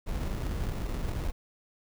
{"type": "noise with sample-and-hold", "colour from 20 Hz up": "brown", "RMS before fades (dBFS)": -32, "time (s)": [0.06, 1.32], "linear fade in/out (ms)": 20, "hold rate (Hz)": 1575, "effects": []}